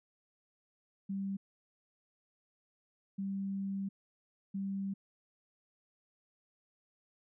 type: tone bursts at uneven times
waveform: sine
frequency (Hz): 195.7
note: G3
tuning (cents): -3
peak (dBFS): -34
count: 3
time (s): 1.09-1.37 / 3.18-3.89 / 4.54-4.94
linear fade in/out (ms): 10
effects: none